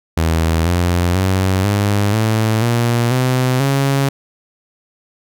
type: tone with pitch steps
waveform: sawtooth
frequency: 81.4 / 87.75 / 94.59 / 101.97 / 109.92 / 118.49 / 127.73 / 137.69 Hz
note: E2 / F2 / F#2 / G#2 / A2 / A#2 / C3 / C#3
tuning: -21 / +9 / +39 / -31 / -1 / +29 / -41 / -11 cents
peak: -9 dBFS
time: 0.17-4.09 s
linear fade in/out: 5 ms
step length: 490 ms
effects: none